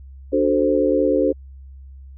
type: chord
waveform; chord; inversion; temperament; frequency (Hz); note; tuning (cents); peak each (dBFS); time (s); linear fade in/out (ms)
sine; D dominant seventh; none; equal; 293.7 / 370 / 440 / 523.3; D4 / F#4 / A4 / C5; 0 / 0 / 0 / 0; -20 / -22 / -21 / -19; 0.32-1.33; 20
effects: added 67 Hz sine -37 dBFS peak until 2.17 s